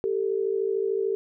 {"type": "tone pair together", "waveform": "sine", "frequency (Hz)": [392, 445.5], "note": ["G4", "A4"], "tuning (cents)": [0, 22], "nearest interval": "major second", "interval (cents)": 222, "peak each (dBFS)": [-25, -27], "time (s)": [0.04, 1.15], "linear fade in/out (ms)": 0, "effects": []}